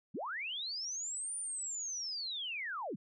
sine linear two-way sweep, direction up then down, 131 to 9397 to 131 Hz, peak -37 dBFS, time 0.14-2.96 s, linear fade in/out 10 ms, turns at 1.36 s, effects none

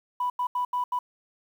sine tone bursts at uneven times, 987.8 Hz, B5, in tune, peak -23 dBFS, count 5, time 0.2-0.3 / 0.39-0.47 / 0.55-0.65 / 0.73-0.84 / 0.92-0.99 s, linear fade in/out 5 ms, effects tanh soft clip ceiling -20 dBFS + 9-bit

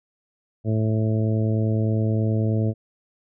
harmonic tone, 109.6 Hz, A2, 6 cents flat, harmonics 1 / 2 / 3 / 4 / 5 / 6, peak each -20 / -26 / -30 / -32 / -34 / -36 dBFS, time 0.64-2.74 s, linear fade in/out 50 ms, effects none

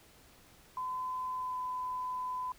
sine tone with pitch glide, 1017 to 1007.6 Hz, C6 to B5, -50 to +34 cents, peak -34 dBFS, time 0.77-2.52 s, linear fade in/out 2 ms, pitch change -16 cents, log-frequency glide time 1.36-1.58 s, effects pink hiss -60 dBFS RMS until 2.58 s

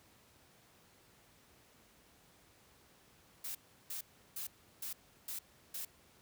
blue noise bursts, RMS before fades -42 dBFS, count 6, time 3.44-5.85 s, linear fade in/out 5 ms, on 110 ms, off 350 ms, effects pink hiss -65 dBFS RMS until 6.21 s + high-pass 60 Hz 12 dB/octave

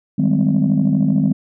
sine chord, Ab major seventh, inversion second, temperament just, 155.74 / 194.67 / 207.7 / 259.6 Hz, Eb3 / G3 / Ab3 / C4, +2 / -12 / 0 / -13 cents, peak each -17 dBFS, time 0.18-1.33 s, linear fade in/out 10 ms, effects tanh soft clip ceiling -7 dBFS

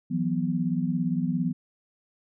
sine chord, E suspended second, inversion none, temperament equal with one note detuned, 164.81 / 182.34 / 246.9 Hz, E3 / F#3 / B3, 0 / -25 / 0 cents, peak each -28 dBFS, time 0.1-1.53 s, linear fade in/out 20 ms, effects none

